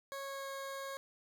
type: tone with pitch glide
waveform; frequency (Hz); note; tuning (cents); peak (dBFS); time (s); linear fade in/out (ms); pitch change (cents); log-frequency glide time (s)
20% pulse; 550 to 545.6; C#5 to C#5; -14 to -28; -36; 0.12-0.97; 0; -14; 0.24-0.5
effects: none